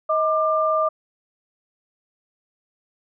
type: tone pair together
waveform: sine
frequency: 631 / 1193.3 Hz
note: D#5 / D6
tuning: +24 / +27 cents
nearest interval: major seventh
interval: 1103 cents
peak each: -20 dBFS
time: 0.09-0.89 s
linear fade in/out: 10 ms
effects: none